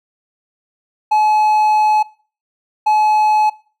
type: tone pair in turn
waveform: triangle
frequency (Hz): 854 / 854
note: G#5 / G#5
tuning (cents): +48 / +48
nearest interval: unison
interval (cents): 0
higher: neither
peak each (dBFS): -8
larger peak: neither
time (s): 1.11-2.03 / 2.86-3.5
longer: first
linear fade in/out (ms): 10
effects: noise-tail reverb RT60 0.4 s tail -21 dB re dry